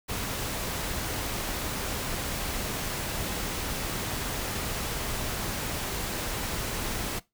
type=noise; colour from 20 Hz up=pink; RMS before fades=-32 dBFS; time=0.08-7.2 s; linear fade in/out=20 ms; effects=noise-tail reverb RT60 0.2 s tail -20 dB re dry